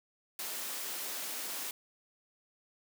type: high-pass noise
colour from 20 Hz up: white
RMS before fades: -39 dBFS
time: 0.39-1.71 s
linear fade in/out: 2 ms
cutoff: 220 Hz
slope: 24 dB/octave
effects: none